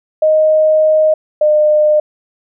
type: tone pair in turn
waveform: sine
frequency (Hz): 622.3 / 605.6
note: D#5 / D#5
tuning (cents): 0 / -47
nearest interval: unison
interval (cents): 47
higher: first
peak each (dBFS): -7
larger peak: neither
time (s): 0.22-1.14 / 1.41-2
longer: first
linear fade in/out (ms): 5
effects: none